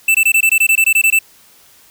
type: tone bursts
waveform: square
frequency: 2653 Hz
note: E7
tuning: 10 cents sharp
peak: -9 dBFS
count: 13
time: 0.08-1.19 s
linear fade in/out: 5 ms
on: 66 ms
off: 21 ms
effects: white hiss -47 dBFS RMS until 1.9 s